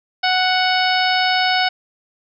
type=harmonic tone with a mistuned harmonic; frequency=740 Hz; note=F#5; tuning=in tune; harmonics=1 / 2 / 3 / 4 / 5 / 6 / 7; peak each=-18 / -21 / -23 / -24 / -25 / -26 / -26 dBFS; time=0.23-1.69 s; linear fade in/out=10 ms; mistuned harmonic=5; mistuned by=+16 cents; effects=none